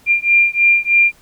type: beating tone pair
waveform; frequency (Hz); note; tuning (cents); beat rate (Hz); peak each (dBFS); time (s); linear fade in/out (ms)
sine; 2389 / 2392.2; D7 / D7; +29 / +31; 3.2; -13; 0.06-1.12; 50
effects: pink hiss -50 dBFS RMS until 1.21 s